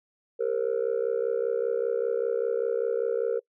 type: tone with amplitude modulation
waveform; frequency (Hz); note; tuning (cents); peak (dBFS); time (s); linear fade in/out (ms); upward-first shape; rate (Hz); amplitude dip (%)
sine; 466.2; A#4; 0; -18; 0.39-3.4; 20; sine; 65.1; 100
effects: noise-tail reverb RT60 0.1 s tail -23 dB re dry + tanh soft clip ceiling -19 dBFS